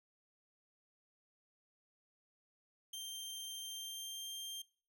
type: tone with pitch glide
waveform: sawtooth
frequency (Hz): 3157 to 3179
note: G7 to G7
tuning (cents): +12 to +24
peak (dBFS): -40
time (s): 2.93-4.62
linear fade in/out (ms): 5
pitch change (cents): +12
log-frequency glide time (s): 3.65-4.28
effects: noise-tail reverb RT60 0.4 s tail -20 dB re dry